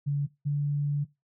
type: tone pair in turn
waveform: sine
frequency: 143.1 / 144.68 Hz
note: D3 / D3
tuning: -45 / -26 cents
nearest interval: unison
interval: 19 cents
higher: second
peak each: -24 dBFS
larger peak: neither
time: 0.06-0.27 / 0.45-1.05 s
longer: second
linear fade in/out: 20 ms
effects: noise-tail reverb RT60 0.2 s tail -18 dB re dry